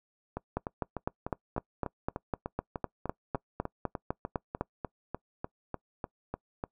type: two click trains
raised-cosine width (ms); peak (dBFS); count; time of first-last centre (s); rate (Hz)
1; -20 / -16; 22 / 17; 0.37-6.639 / 0.57-4.61; 3.35 / 3.96
effects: noise-tail reverb RT60 0.1 s tail -23 dB re dry